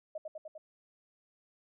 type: tone with echo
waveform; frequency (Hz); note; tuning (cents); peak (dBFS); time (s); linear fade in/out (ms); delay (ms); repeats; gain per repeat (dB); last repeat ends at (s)
sine; 622.3; D#5; 0; -36; 0.15-0.18; 5; 100; 4; -2; 0.58
effects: none